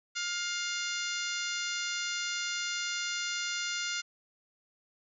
harmonic tone with a mistuned harmonic, 705 Hz, F5, 16 cents sharp, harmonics 2 / 3 / 4 / 5 / 6 / 7 / 8 / 9 / 10, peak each -37 / -39 / -40 / -41 / -42 / -42 / -43 / -44 / -44 dBFS, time 0.15-4.02 s, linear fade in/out 20 ms, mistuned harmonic 8, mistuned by +46 cents, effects none

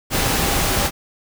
sine tone in noise, 797 Hz, G5, 28 cents sharp, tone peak -30 dBFS, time 0.1-0.91 s, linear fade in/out 50 ms, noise pink, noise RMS -19 dBFS, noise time 0.1-0.91 s, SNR -14 dB, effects none

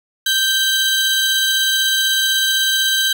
40% pulse tone cluster, 1561 / 3138 / 3924 Hz, G6 / G7 / B7, -8 / +1 / -12 cents, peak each -18 dBFS, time 0.26-3.13 s, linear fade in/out 5 ms, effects none

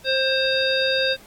harmonic tone, 529 Hz, C5, 19 cents sharp, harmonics 1 / 3 / 5 / 7 / 9, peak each -22 / -25 / -28 / -24 / -28 dBFS, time 0.04-1.17 s, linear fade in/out 50 ms, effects pink hiss -49 dBFS RMS until 1.26 s + AAC 64 kbps

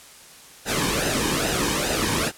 pink noise with flanger, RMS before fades -23 dBFS, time 0.65-2.32 s, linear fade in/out 50 ms, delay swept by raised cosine 0.88 to 1.51 ms, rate 2.4 Hz, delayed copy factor -0.65, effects white hiss -46 dBFS RMS until 2.37 s + low-pass 11000 Hz 12 dB/octave

